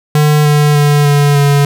square tone with pitch steps, 150 / 148.11 / 146.24 / 144.39 / 142.57 Hz, D3 / D3 / D3 / D3 / C#3, +37 / +15 / -7 / -29 / +49 cents, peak -7 dBFS, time 0.15-1.65 s, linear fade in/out 2 ms, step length 300 ms, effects none

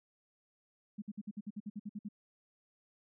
sine tone bursts, 207.7 Hz, G#3, in tune, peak -38 dBFS, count 12, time 0.98-2.088 s, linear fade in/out 10 ms, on 41 ms, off 56 ms, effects none

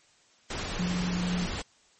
sine tone in noise, 178.5 Hz, F3, 38 cents sharp, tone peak -27 dBFS, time 0.79-1.46 s, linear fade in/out 5 ms, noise pink, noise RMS -34 dBFS, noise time 0.5-1.62 s, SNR +4 dB, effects white hiss -62 dBFS RMS until 1.99 s + MP3 32 kbps

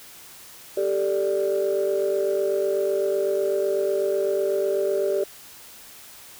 sine chord, G suspended second, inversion none, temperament equal, 392 / 440 / 587.3 Hz, G4 / A4 / D5, 0 / 0 / 0 cents, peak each -22 / -27 / -24 dBFS, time 0.77-5.24 s, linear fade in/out 5 ms, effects tanh soft clip ceiling -14 dBFS + white hiss -45 dBFS RMS until 6.39 s

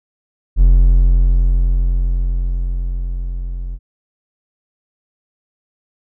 triangle tone with level ramp, 43.94 Hz, F1, 11 cents sharp, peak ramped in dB -3 to -20 dBFS, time 0.56-3.79 s, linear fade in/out 50 ms, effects none

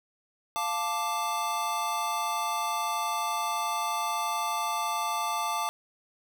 square chord, D minor, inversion first, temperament equal, 698.5 / 880 / 1174.7 Hz, F5 / A5 / D6, 0 / 0 / 0 cents, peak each -36 / -32 / -32 dBFS, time 0.56-5.69 s, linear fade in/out 0 ms, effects none

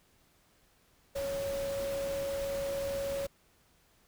sine tone in noise, 554.4 Hz, C#5, in tune, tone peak -32 dBFS, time 1.15-3.27 s, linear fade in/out 10 ms, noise pink, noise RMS -43 dBFS, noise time 1.15-3.27 s, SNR +8 dB, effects pink hiss -67 dBFS RMS until 4.07 s

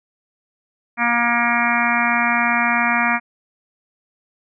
harmonic tone with a mistuned harmonic, 236.8 Hz, A#3, 27 cents sharp, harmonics 1 / 3 / 4 / 5 / 6 / 7 / 8 / 9 / 10, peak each -24 / -24 / -24 / -24 / -24 / -24 / -24 / -24 / -24 dBFS, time 0.97-3.2 s, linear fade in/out 50 ms, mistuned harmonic 9, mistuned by +36 cents, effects none

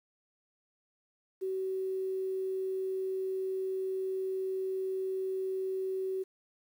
sine tone with quantisation, 379.3 Hz, F#4, 43 cents sharp, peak -31 dBFS, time 1.41-6.24 s, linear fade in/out 20 ms, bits 10, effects none

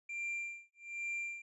triangle tone with tremolo, 2374 Hz, D7, 18 cents sharp, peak -34 dBFS, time 0.09-1.42 s, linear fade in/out 5 ms, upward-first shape sine, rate 1.2 Hz, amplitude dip 100%, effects resampled to 24000 Hz

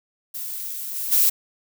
violet noise with level steps, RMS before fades -31 / -28 / -17 dBFS, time 0.34-1.3 s, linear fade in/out 10 ms, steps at 0.94 / 1.11 s, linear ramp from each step 20 ms, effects none

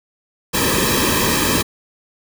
pink noise with comb filter, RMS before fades -17 dBFS, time 0.53-1.63 s, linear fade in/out 20 ms, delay 1.4 ms, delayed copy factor -0.85, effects none

